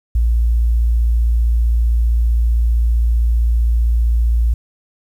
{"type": "tone", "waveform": "sine", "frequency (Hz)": 57.7, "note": "A#1", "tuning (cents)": -17, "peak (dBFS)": -11, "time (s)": [0.15, 4.54], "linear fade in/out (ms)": 5, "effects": ["8-bit"]}